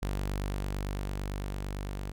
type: tone with level ramp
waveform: sawtooth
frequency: 48.91 Hz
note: G1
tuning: 3 cents flat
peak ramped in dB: -26 to -31 dBFS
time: 0.02-2.12 s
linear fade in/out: 10 ms
effects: none